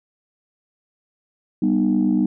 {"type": "chord", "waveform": "sine", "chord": "G augmented", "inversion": "none", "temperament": "just", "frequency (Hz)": [196, 245, 306.2], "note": ["G3", "B3", "D#4"], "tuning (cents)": [0, -14, -28], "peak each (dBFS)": -19, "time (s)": [1.62, 2.26], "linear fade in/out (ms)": 5, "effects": ["tanh soft clip ceiling -9 dBFS"]}